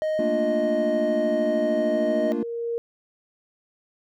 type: tone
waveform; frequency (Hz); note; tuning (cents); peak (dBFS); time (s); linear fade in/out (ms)
triangle; 622.3; D#5; 0; -20; 0.02-2.32; 0
type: chord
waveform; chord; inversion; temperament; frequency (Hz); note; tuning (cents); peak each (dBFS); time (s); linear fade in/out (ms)
triangle; Bb major seventh; third; equal; 220 / 233.1 / 293.7 / 349.2; A3 / Bb3 / D4 / F4; 0 / 0 / 0 / 0; -30 / -26 / -27 / -28; 0.19-2.43; 2
type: tone with exponential growth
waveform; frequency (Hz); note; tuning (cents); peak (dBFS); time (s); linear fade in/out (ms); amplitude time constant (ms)
sine; 467; A#4; +3; -23; 0.57-2.78; 0; 480
effects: none